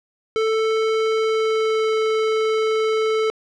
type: tone with pitch glide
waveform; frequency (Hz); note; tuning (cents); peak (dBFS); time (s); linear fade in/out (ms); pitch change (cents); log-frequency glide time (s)
square; 441.5 to 438.5; A4 to A4; +6 to -6; -18; 0.36-3.3; 0; -12; 1.16-1.96
effects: low-pass 4000 Hz 12 dB/octave